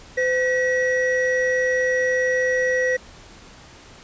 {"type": "tone pair together", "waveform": "triangle", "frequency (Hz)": [509, 1921.7], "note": ["C5", "B6"], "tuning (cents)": [-48, -48], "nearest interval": "octave + major seventh", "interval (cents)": 2300, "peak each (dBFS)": [-18, -20], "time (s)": [0.17, 2.97], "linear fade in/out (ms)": 10, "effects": ["pink hiss -45 dBFS RMS until 4.03 s", "resampled to 16000 Hz"]}